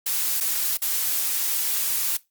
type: noise with dropouts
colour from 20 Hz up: blue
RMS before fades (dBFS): -24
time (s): 0.06-2.17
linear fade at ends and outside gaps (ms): 5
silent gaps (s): 0.403-0.407 / 0.771-0.818
effects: noise-tail reverb RT60 0.2 s tail -20 dB re dry + Opus 48 kbps